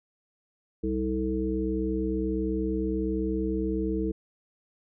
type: harmonic tone with a mistuned harmonic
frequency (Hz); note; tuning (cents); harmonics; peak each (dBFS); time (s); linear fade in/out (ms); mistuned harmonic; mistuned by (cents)
64.3; C2; -30; 1 / 3 / 5 / 7; -32 / -32 / -29 / -32; 0.83-4.12; 10; 7; -28
effects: none